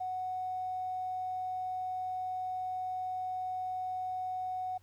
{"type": "tone with tanh clipping", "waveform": "triangle", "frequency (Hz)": 740, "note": "F#5", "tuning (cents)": 0, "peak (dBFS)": -33, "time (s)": [0, 4.78], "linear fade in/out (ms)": 10, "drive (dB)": 2, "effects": ["added 95 Hz sine -61 dBFS peak until 4.82 s", "pink hiss -70 dBFS RMS until 4.82 s"]}